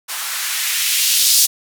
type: noise with band-pass filter sweep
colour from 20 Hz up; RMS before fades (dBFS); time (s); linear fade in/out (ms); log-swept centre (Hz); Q
violet; -17; 0.08-1.47; 20; 960 to 5100; 1.3
effects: none